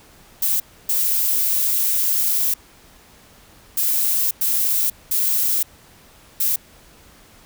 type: noise bursts at uneven times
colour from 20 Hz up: violet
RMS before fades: -19 dBFS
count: 6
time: 0.42-0.6 / 0.89-2.54 / 3.77-4.31 / 4.41-4.9 / 5.11-5.63 / 6.4-6.56 s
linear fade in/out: 5 ms
effects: pink hiss -49 dBFS RMS until 7.45 s